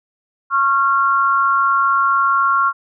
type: tone pair together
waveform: sine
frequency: 1096.1 / 1381 Hz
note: C#6 / F6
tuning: -20 / -20 cents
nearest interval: major third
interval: 400 cents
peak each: -15 dBFS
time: 0.5-2.73 s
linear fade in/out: 50 ms
effects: none